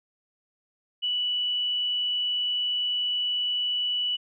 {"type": "tone", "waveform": "sine", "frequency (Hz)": 2957, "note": "F#7", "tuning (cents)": -2, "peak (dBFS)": -24, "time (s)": [1.02, 4.17], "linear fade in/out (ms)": 20, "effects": []}